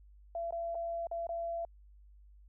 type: tone with dropouts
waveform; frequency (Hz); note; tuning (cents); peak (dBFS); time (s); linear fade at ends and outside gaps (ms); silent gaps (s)
sine; 676; E5; +43; -34; 0.35-1.65; 2; 0.508-0.524 / 0.747-0.752 / 1.07-1.113 / 1.269-1.291
effects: added 50 Hz sine -55 dBFS peak until 2.48 s